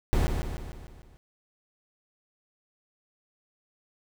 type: noise with echo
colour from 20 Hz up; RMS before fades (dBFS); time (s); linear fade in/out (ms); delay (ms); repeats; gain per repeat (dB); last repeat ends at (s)
brown; -23; 0.13-0.27; 0; 150; 6; -5; 1.17
effects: none